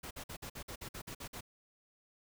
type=noise bursts; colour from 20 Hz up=pink; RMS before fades=-45 dBFS; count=11; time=0.03-1.409 s; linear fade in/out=10 ms; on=79 ms; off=51 ms; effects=none